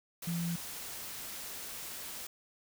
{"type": "tone in noise", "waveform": "sine", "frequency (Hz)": 170, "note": "F3", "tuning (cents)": -46, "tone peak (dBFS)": -32, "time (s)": [0.27, 0.56], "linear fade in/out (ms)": 5, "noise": "white", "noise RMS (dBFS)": -43, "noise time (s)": [0.22, 2.27], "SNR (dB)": 8, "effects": []}